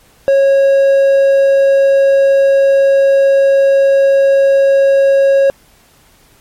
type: tone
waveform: triangle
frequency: 548 Hz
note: C#5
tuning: 20 cents flat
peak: -4 dBFS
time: 0.28-5.5 s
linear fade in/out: 0 ms
effects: pink hiss -48 dBFS RMS until 6.4 s + MP3 64 kbps